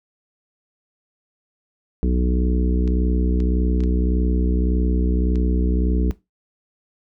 harmonic tone, 61.74 Hz, B1, in tune, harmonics 1 / 3 / 4 / 5 / 6 / 7, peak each -18 / -23 / -29 / -28 / -32 / -31 dBFS, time 2.03-6.11 s, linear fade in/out 0 ms
clicks, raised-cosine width 0.2 ms, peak -24 dBFS, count 5, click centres 2.877 / 3.403 / 3.805 / 3.837 / 5.357 s
effects noise-tail reverb RT60 0.2 s tail -17 dB re dry

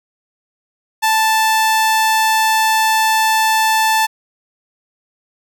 sawtooth tone, 880 Hz, A5, in tune, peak -8 dBFS, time 1.02-4.07 s, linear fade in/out 20 ms, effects none

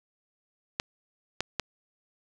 clicks, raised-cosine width 0.2 ms, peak -10 dBFS, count 3, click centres 0.799 / 1.406 / 1.597 s, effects none

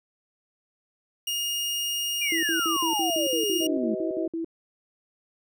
sawtooth tone, 2850 Hz, F7, 34 cents sharp, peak -23 dBFS, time 1.27-3.67 s, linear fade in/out 5 ms
sine exponential sweep, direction down, 2464 to 207.7 Hz, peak -26 dBFS, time 2.21-3.95 s, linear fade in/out 10 ms
sine tone bursts, 329.6 Hz, E4, in tune, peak -27 dBFS, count 13, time 2.32-4.446 s, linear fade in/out 2 ms, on 110 ms, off 58 ms
harmonic tone, 126.2 Hz, B2, 38 cents sharp, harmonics 3 / 4 / 5, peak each -31 / -37 / -31 dBFS, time 3.6-4.28 s, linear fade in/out 20 ms
effects none

